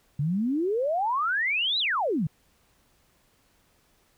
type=exponential two-way sweep; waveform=sine; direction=up then down; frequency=136.3 to 4080 to 136.3 Hz; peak=-23 dBFS; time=0.19-2.27 s; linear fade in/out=5 ms; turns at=1.79 s; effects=pink hiss -65 dBFS RMS until 4.17 s